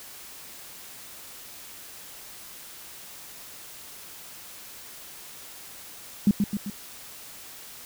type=tone with echo; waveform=sine; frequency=203.6 Hz; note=G#3; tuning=34 cents flat; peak=-14 dBFS; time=6.27-6.31 s; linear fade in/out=2 ms; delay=130 ms; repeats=3; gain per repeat=-5 dB; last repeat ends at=6.7 s; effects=white hiss -44 dBFS RMS until 7.85 s